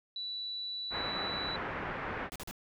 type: tone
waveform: sine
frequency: 3951 Hz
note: B7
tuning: in tune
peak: -36 dBFS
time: 0.16-1.56 s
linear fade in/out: 2 ms
type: low-pass noise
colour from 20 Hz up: white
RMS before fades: -38 dBFS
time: 0.9-2.3 s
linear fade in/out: 50 ms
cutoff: 1900 Hz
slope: 24 dB/octave
type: noise bursts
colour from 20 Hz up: pink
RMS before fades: -42 dBFS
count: 3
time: 2.32-2.511 s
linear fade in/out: 0 ms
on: 37 ms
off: 40 ms
effects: none

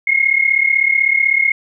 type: tone pair together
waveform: sine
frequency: 2137 / 2173 Hz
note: C7 / C#7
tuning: +36 / -35 cents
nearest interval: unison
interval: 29 cents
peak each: -14 dBFS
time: 0.07-1.52 s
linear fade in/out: 5 ms
effects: none

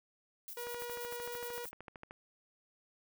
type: noise with tremolo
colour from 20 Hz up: violet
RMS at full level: -46 dBFS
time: 0.48-1.71 s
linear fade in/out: 0 ms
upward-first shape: square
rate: 9.5 Hz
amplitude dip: 65%
type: tone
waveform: sawtooth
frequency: 480.6 Hz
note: B4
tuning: 47 cents flat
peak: -37 dBFS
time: 0.57-1.65 s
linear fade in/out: 2 ms
type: click train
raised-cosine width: 0.5 ms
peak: -32 dBFS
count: 20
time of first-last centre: 0.67-2.109 s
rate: 13.2 Hz
effects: none

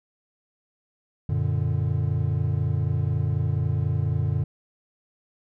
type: chord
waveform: triangle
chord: Gb augmented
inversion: none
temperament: equal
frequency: 92.5 / 116.54 / 146.83 Hz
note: Gb2 / Bb2 / D3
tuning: 0 / 0 / 0 cents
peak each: -24 dBFS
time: 1.29-4.44 s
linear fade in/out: 5 ms
effects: none

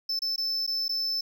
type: tone with dropouts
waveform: triangle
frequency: 5274 Hz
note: E8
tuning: in tune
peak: -25 dBFS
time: 0.09-1.21 s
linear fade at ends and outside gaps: 5 ms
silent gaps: 0.192-0.219 / 0.361-0.379 / 0.666-0.675 / 0.882-0.892 s
effects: none

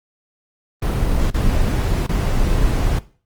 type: noise with dropouts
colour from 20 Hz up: brown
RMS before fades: -17 dBFS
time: 0.82-2.99 s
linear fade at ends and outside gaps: 5 ms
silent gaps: 1.304-1.342 / 2.067-2.091 s
effects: noise-tail reverb RT60 0.4 s tail -18 dB re dry + Opus 24 kbps

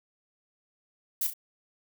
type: noise with echo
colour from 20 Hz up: violet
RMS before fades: -28 dBFS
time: 1.21-1.27 s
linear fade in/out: 5 ms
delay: 33 ms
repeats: 2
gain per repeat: -7 dB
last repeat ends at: 1.336 s
effects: none

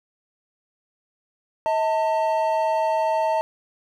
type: tone pair together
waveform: triangle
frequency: 638 / 895.8 Hz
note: D#5 / A5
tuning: +43 / +31 cents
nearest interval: tritone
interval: 588 cents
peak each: -20 dBFS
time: 1.66-3.41 s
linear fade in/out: 0 ms
effects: none

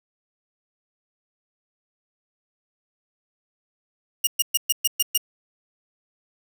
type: tone bursts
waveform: 10% pulse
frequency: 2854 Hz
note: F7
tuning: 37 cents sharp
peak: -8 dBFS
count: 7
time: 4.24-5.177 s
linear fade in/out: 5 ms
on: 31 ms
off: 120 ms
effects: 7-bit

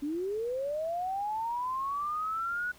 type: linear sweep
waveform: sine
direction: up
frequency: 277.2 to 1480 Hz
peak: -30 dBFS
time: 0.02-2.72 s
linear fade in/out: 10 ms
effects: pink hiss -57 dBFS RMS until 2.78 s

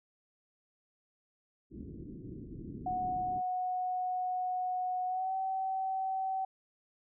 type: low-pass noise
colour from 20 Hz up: white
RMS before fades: -45 dBFS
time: 1.7-3.42 s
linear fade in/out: 50 ms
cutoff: 360 Hz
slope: 48 dB/octave
type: tone with pitch glide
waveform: sine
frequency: 734 to 763.8 Hz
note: F#5 to G5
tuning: -14 to -45 cents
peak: -31 dBFS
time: 2.86-6.45 s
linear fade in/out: 5 ms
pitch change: +69 cents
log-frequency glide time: 5.07-5.34 s
effects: none

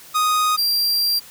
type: tone pair in turn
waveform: 45% pulse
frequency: 1244.5 / 4741 Hz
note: D#6 / D8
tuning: 0 / +16 cents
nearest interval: octave + major seventh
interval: 2316 cents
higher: second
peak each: -16 / -16 dBFS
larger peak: neither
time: 0.14-0.57 / 0.57-1.2 s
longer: second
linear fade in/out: 20 ms
effects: white hiss -43 dBFS RMS until 1.3 s

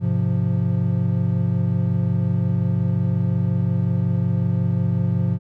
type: chord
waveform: triangle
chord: F minor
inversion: first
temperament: equal with one note detuned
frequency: 103.83 / 129.38 / 174.61 Hz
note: Ab2 / C3 / F3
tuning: 0 / -19 / 0 cents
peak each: -20 dBFS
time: 0-5.39 s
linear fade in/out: 50 ms
effects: none

